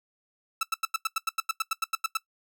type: tone bursts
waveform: sawtooth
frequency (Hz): 1318.5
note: E6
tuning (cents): 0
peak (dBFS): -20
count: 15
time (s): 0.61-2.172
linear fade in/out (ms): 5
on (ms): 22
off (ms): 88
effects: noise-tail reverb RT60 0.1 s tail -17 dB re dry